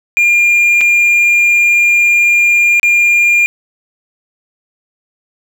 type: tone with dropouts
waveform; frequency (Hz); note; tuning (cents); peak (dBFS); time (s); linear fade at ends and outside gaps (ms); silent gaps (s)
triangle; 2406; D7; +41; -5; 0.17-3.46; 0; 0.809-0.813 / 2.797-2.831
effects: none